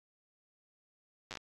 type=slowing click train; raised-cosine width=0.2 ms; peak=-24 dBFS; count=6; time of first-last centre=1.31-1.372 s; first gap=8 ms; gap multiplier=1.22; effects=AAC 32 kbps